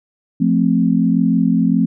sine chord, F major, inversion none, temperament equal, 174.61 / 220 / 261.6 Hz, F3 / A3 / C4, 0 / 0 / 0 cents, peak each -16 dBFS, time 0.4-1.86 s, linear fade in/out 10 ms, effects none

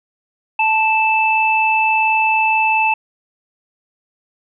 sine tone pair together, 878.7 / 2637 Hz, A5 / E7, -3 / 0 cents, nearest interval octave + perfect fifth, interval 1903 cents, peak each -15 dBFS, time 0.59-2.94 s, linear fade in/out 5 ms, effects none

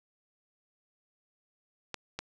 clicks, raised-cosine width 0.2 ms, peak -18 dBFS, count 2, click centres 1.943 / 2.19 s, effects none

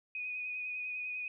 sine tone with vibrato, 2489 Hz, D#7, in tune, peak -36 dBFS, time 0.15-1.28 s, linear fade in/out 2 ms, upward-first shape triangle, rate 10 Hz, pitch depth 28 cents each way, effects none

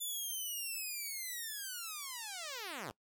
5% pulse linear sweep, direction down, 3520 to 83.4 Hz, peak -30 dBFS, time 0-2.92 s, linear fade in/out 20 ms, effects noise-tail reverb RT60 0.1 s tail -21 dB re dry

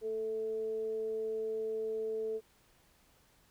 sine tone with frequency modulation, 440 Hz, A4, in tune, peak -33 dBFS, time 0.01-2.41 s, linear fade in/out 50 ms, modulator 217 Hz, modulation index 0.21, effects pink hiss -67 dBFS RMS until 3.5 s

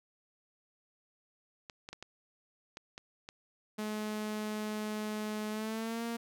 clicks, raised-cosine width 0.2 ms, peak -27 dBFS, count 7, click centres 1.698 / 1.889 / 1.93 / 2.026 / 2.771 / 2.979 / 3.289 s
sawtooth tone with pitch glide, 213.2 to 232.5 Hz, G#3 to A#3, +46 to -4 cents, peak -31 dBFS, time 3.78-6.17 s, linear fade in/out 10 ms, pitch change +150 cents, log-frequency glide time 5.5-6.04 s
effects none

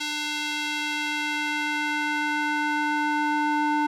square tone with band-pass filter sweep, 298.8 Hz, D4, 30 cents sharp, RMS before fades -26 dBFS, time 0-3.87 s, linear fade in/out 10 ms, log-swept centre 3800 to 920 Hz, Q 1.2, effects none

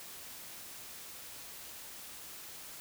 silence, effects white hiss -48 dBFS RMS until 2.8 s

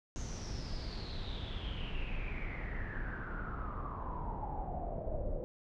brown noise with low-pass filter sweep, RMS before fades -39 dBFS, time 0.16-5.44 s, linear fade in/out 0 ms, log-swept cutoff 6500 to 540 Hz, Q 9.7, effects none

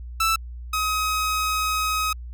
sawtooth tone pair in turn, 1322 / 1266.3 Hz, E6 / D#6, +5 / +30 cents, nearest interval minor second, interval 75 cents, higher first, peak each -15 / -18 dBFS, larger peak first, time 0.2-0.36 / 0.73-2.13 s, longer second, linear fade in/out 5 ms, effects added 60 Hz sine -33 dBFS peak until 2.33 s

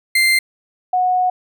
35% pulse / sine tone pair in turn, 2089 / 732.6 Hz, C7 / F#5, -3 / -17 cents, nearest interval octave + tritone, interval 1814 cents, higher first, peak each -10 / -13 dBFS, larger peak first, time 0.15-0.39 / 0.93-1.3 s, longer second, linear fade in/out 5 ms, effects none

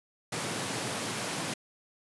pink high-pass noise, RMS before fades -34 dBFS, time 0.32-1.54 s, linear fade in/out 5 ms, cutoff 110 Hz, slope 48 dB/octave, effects resampled to 24000 Hz

